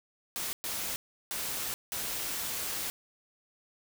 white noise bursts at uneven times, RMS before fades -35 dBFS, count 4, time 0.36-0.53 / 0.64-0.96 / 1.31-1.74 / 1.92-2.9 s, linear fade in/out 0 ms, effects none

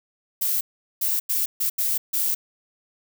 violet noise bursts at uneven times, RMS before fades -23 dBFS, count 6, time 0.41-0.61 / 1.01-1.2 / 1.29-1.46 / 1.6-1.7 / 1.78-1.98 / 2.13-2.35 s, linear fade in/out 10 ms, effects none

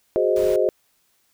sine chord, Ab dominant seventh, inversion third, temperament equal, 370 / 415.3 / 523.3 / 622.3 Hz, Gb4 / Ab4 / C5 / Eb5, 0 / 0 / 0 / 0 cents, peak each -22 dBFS, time 0.16-0.69 s, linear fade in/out 0 ms
pink noise, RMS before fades -37 dBFS, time 0.36-0.56 s, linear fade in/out 2 ms
effects white hiss -65 dBFS RMS until 1.33 s

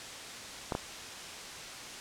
clicks, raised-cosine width 1 ms, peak -17 dBFS, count 2, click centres 0.722 / 0.751 s, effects white hiss -43 dBFS RMS until 2 s + low-pass 7000 Hz 12 dB/octave

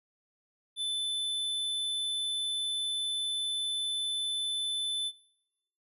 square tone, 3515 Hz, A7, 2 cents flat, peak -31 dBFS, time 0.76-5.12 s, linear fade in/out 50 ms, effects noise-tail reverb RT60 1.0 s tail -23 dB re dry + resampled to 32000 Hz

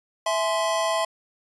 square tone cluster, 657 / 845 / 1041 Hz, E5 / G#5 / C6, -6 / +30 / -9 cents, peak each -25 / -31 / -27 dBFS, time 0.26-1.05 s, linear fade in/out 5 ms, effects resampled to 24000 Hz

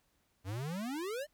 square exponential sweep, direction up, 88.8 to 622.3 Hz, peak -37 dBFS, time 0.44-1.27 s, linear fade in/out 50 ms, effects pink hiss -75 dBFS RMS until 1.33 s

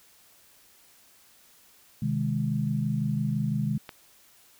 sine chord, Ab major, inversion first, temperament just, 129.78 / 155.74 / 207.7 Hz, C3 / Eb3 / Ab3, -14 / +2 / 0 cents, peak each -29 dBFS, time 2.02-3.78 s, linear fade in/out 5 ms
click, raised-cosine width 0.3 ms, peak -22 dBFS, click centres 3.892 s
effects white hiss -58 dBFS RMS until 4.59 s

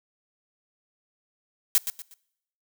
blue noise with echo, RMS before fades -19 dBFS, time 1.75-1.78 s, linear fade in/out 0 ms, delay 120 ms, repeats 3, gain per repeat -10 dB, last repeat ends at 2.14 s, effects noise-tail reverb RT60 0.8 s tail -24 dB re dry

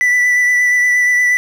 triangle tone with vibrato, 1975.5 Hz, B6, in tune, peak -8 dBFS, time 0.01-1.37 s, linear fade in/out 0 ms, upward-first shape sine, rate 8.5 Hz, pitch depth 15 cents each way, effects 7-bit

